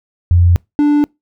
sine / triangle tone pair in turn, 87.3 / 293.6 Hz, F2 / D4, 0 / 0 cents, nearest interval octave + major sixth, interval 2100 cents, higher second, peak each -6 dBFS, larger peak neither, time 0.31-0.56 / 0.79-1.04 s, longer neither, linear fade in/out 0 ms, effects noise-tail reverb RT60 0.2 s tail -26 dB re dry

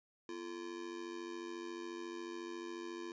square tone with amplitude modulation, 342.6 Hz, F4, 33 cents flat, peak -40 dBFS, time 0.29-3.12 s, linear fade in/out 2 ms, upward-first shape sine, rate 94.1 Hz, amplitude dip 80%, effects resampled to 16000 Hz

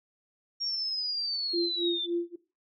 sine linear sweep, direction down, 5588 to 3500 Hz, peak -29 dBFS, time 0.6-2.07 s, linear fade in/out 20 ms
sine tone with tremolo, 344.4 Hz, F4, 24 cents flat, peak -25 dBFS, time 1.53-2.36 s, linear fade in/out 10 ms, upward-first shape sine, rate 3.6 Hz, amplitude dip 100%
effects noise-tail reverb RT60 0.3 s tail -17 dB re dry

